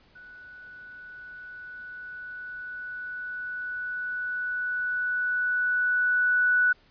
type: tone with level ramp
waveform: sine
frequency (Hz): 1480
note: F#6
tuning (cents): 0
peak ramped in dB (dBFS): -45 to -18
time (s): 0.15-6.73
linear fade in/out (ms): 10
effects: pink hiss -60 dBFS RMS until 6.9 s + resampled to 11025 Hz